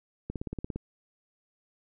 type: click train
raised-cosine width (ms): 3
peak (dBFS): -21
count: 9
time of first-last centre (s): 0.3-0.76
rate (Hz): 17.4
effects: none